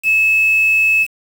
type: tone with quantisation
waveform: sine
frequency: 2600 Hz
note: E7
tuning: 24 cents flat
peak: -10 dBFS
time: 0.03-1.07 s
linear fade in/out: 50 ms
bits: 5
effects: none